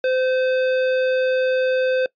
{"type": "tone with tanh clipping", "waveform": "sine", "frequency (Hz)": 515, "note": "C5", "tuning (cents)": -28, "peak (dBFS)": -19, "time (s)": [0.04, 2.06], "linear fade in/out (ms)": 2, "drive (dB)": 16, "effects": ["noise-tail reverb RT60 0.1 s tail -22 dB re dry", "resampled to 11025 Hz"]}